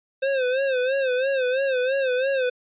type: tone with vibrato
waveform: square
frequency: 523.3 Hz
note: C5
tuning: in tune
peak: -21 dBFS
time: 0.22-2.5 s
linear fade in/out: 10 ms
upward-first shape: sine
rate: 3 Hz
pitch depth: 91 cents each way
effects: resampled to 8000 Hz

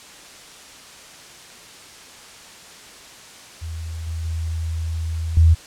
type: tone with level steps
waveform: sine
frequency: 81.5 Hz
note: E2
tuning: 19 cents flat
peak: -27 / -24 / -22 / -9 dBFS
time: 3.61-5.55 s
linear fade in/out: 20 ms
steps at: 4.07 / 4.25 / 5.37 s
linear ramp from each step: 2 ms
effects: white hiss -42 dBFS RMS until 5.66 s + low-pass 8000 Hz 12 dB/octave

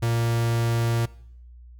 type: tone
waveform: 45% pulse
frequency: 116.54 Hz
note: A#2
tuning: in tune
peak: -21 dBFS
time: 0.02-1.06 s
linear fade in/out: 10 ms
effects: noise-tail reverb RT60 0.7 s tail -21 dB re dry + added 60 Hz sine -43 dBFS peak until 1.79 s

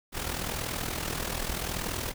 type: noise with amplitude modulation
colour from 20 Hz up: pink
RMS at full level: -30 dBFS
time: 0.12-2.14 s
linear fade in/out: 50 ms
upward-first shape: sine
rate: 40.8 Hz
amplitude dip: 65%
effects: none

